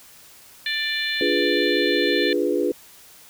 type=harmonic tone; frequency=590 Hz; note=D5; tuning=8 cents sharp; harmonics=3 / 4 / 5 / 6 / 7; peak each=-26 / -30 / -33 / -28 / -30 dBFS; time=0.66-2.33 s; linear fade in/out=2 ms
type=chord; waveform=sine; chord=D diminished seventh; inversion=none; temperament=equal; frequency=293.7 / 349.2 / 415.3 / 493.9 Hz; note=D4 / F4 / Ab4 / Cb5; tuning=0 / 0 / 0 / 0 cents; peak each=-25 / -24 / -24 / -25 dBFS; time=1.21-2.72 s; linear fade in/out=2 ms
effects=white hiss -48 dBFS RMS until 3.29 s